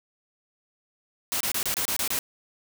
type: noise bursts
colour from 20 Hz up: white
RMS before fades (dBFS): -27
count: 8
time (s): 1.32-2.189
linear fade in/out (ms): 0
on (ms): 85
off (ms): 27
effects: none